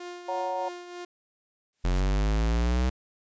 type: tone with tremolo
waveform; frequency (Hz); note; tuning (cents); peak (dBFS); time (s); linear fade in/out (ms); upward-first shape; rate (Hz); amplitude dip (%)
sawtooth; 353.3; F4; +20; -32; 0-1.05; 5; triangle; 3.2; 55
type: chord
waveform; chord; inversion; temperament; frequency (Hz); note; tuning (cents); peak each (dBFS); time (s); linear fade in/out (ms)
sine; F# major; second; equal; 554.4 / 740 / 932.3; C#5 / F#5 / A#5; 0 / 0 / 0; -32; 0.28-0.69; 10
type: noise with exponential growth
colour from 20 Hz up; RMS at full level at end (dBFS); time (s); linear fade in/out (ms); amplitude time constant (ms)
white; -42; 1.73-2; 0; 58
type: linear sweep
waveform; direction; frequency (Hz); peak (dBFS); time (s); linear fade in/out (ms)
square; up; 43.65 to 64; -23; 1.84-2.9; 10
effects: resampled to 16000 Hz